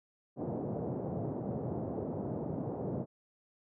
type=band-pass noise; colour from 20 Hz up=pink; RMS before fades=-37 dBFS; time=0.36-3.06 s; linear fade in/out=50 ms; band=110 to 670 Hz; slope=24 dB/octave; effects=none